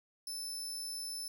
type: tone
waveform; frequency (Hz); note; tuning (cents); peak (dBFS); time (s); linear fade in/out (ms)
25% pulse; 5274; E8; 0; -34; 0.27-1.28; 2
effects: none